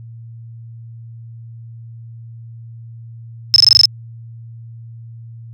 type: tone bursts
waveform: sine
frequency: 5200 Hz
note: E8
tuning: 24 cents flat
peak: -3 dBFS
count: 8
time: 3.54-3.855 s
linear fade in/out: 0 ms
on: 21 ms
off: 21 ms
effects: added 115 Hz sine -32 dBFS peak until 5.53 s